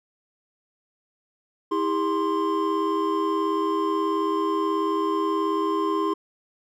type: tone cluster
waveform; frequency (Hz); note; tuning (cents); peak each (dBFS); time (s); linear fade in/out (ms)
triangle; 324 / 402.5 / 1048; E4 / G4 / C6; -30 / +46 / +2; -24; 1.71-6.14; 10
effects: none